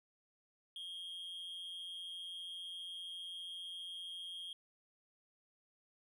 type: tone with amplitude modulation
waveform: triangle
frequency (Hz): 3244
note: G#7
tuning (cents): -41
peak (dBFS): -40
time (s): 0.76-4.53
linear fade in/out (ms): 2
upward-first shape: sine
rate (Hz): 175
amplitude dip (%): 55
effects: none